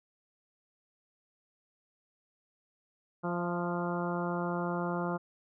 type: harmonic tone with a mistuned harmonic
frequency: 174.61 Hz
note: F3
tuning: in tune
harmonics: 1 / 2 / 3 / 4 / 5 / 6 / 7 / 8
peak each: -34 / -37 / -39 / -40 / -41 / -42 / -42 / -43 dBFS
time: 3.23-5.18 s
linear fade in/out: 20 ms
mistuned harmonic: 4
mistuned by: -19 cents
effects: none